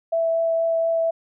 sine tone with vibrato, 660 Hz, E5, 2 cents sharp, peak -18 dBFS, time 0.12-1.11 s, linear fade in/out 10 ms, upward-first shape triangle, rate 4.2 Hz, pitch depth 8 cents each way, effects none

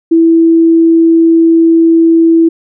sine tone, 329.6 Hz, E4, in tune, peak -3 dBFS, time 0.11-2.49 s, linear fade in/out 10 ms, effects none

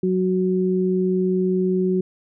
sine tone pair together, 185 / 370 Hz, F#3 / F#4, 0 / 0 cents, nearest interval octave, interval 1200 cents, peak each -20 dBFS, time 0.03-2.01 s, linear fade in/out 5 ms, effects none

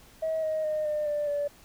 sine tone with pitch steps, 639 / 626.6 / 614.4 / 602.4 / 590.7 / 579.2 Hz, D#5 / D#5 / D#5 / D5 / D5 / D5, +46 / +12 / -22 / +44 / +10 / -24 cents, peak -25 dBFS, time 0.22-1.48 s, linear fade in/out 10 ms, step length 210 ms, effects tanh soft clip ceiling -22 dBFS + pink hiss -55 dBFS RMS until 1.64 s

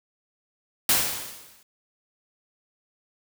white noise with exponential decay, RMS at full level -18 dBFS, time 0.89-1.63 s, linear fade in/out 2 ms, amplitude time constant 160 ms, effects none

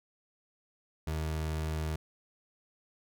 30% pulse tone, 78.3 Hz, D#2, 11 cents sharp, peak -29 dBFS, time 1.07-1.96 s, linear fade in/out 5 ms, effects none

